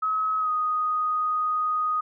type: tone with pitch glide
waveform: sine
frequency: 1279 to 1244.7 Hz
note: D#6 to D#6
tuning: +47 to 0 cents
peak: -22 dBFS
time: 0.02-2.01 s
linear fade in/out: 10 ms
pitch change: -47 cents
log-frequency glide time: 0.39-0.5 s
effects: none